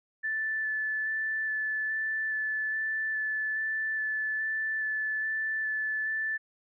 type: tone with vibrato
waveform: sine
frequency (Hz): 1749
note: A6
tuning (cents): -11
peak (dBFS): -28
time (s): 0.23-6.38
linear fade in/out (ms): 20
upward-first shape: square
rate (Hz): 1.2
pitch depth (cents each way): 9
effects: none